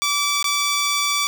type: tone with dropouts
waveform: 10% pulse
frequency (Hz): 1156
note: D6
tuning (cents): -28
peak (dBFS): -10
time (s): 0.02-1.27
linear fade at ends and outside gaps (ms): 0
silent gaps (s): 0.427-0.443
effects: none